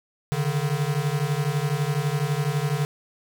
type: beating tone pair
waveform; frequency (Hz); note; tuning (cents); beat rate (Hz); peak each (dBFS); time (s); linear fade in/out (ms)
square; 140 / 152; C#3 / D#3; +18 / -40; 12; -26; 0.32-2.85; 0
effects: none